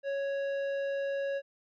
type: tone with tanh clipping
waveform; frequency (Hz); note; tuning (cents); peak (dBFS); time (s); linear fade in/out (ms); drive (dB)
sine; 554.4; C#5; 0; -32; 0.03-1.42; 50; 11
effects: none